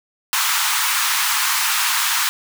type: high-pass noise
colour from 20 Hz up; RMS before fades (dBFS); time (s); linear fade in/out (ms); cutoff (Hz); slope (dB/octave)
pink; -19; 0.33-2.29; 0; 930; 48
effects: none